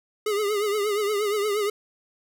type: tone with vibrato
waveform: square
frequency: 415 Hz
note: G#4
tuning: 1 cent flat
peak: -23 dBFS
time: 0.26-1.7 s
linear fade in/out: 5 ms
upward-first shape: triangle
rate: 8.5 Hz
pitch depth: 87 cents each way
effects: none